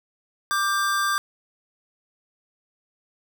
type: tone pair together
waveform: square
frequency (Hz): 1179.9 / 1575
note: D6 / G6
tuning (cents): +8 / +8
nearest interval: perfect fourth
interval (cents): 500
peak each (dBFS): -24 / -25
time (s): 0.51-1.18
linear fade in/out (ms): 0
effects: none